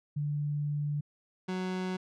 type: tone pair in turn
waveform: sine / 30% pulse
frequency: 146.83 / 184.99 Hz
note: D3 / F#3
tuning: 0 / 0 cents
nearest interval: major third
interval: 400 cents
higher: second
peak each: -29 / -29 dBFS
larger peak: neither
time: 0.16-1.01 / 1.48-1.97 s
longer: first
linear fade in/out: 10 ms
effects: low-pass 5000 Hz 12 dB/octave